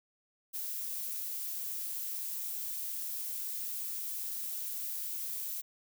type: noise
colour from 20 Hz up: violet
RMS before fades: -38 dBFS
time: 0.53-5.62 s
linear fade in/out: 20 ms
effects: none